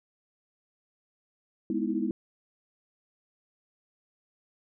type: chord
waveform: sine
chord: E major seventh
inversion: first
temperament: equal with one note detuned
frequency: 207.7 / 246.9 / 314.9 / 329.6 Hz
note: G#3 / B3 / D#4 / E4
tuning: 0 / 0 / +21 / 0 cents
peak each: -32 dBFS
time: 1.7-2.11 s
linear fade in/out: 2 ms
effects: none